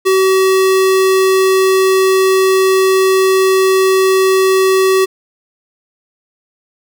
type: tone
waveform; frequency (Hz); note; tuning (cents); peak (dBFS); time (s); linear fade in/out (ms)
square; 380.1; F#4; +47; -9; 0.05-5.06; 20
effects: none